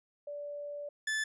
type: tone pair in turn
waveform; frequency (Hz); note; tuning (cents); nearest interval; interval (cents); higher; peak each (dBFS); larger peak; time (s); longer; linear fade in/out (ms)
sine / 40% pulse; 581 / 1741; D5 / A6; -19 / -19; octave + perfect fifth; 1900; second; -38 / -30; second; 0.27-0.89 / 1.07-1.24; first; 5
effects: resampled to 24000 Hz